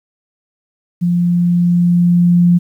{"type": "tone with level ramp", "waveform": "sine", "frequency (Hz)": 174.61, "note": "F3", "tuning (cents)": 0, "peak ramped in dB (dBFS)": [-11, -6], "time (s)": [1.01, 2.59], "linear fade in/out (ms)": 20, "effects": ["8-bit"]}